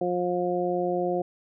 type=harmonic tone; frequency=177.9 Hz; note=F3; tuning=32 cents sharp; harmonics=1 / 2 / 3 / 4; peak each=-33 / -27 / -29 / -30 dBFS; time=0.01-1.22 s; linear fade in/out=5 ms; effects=none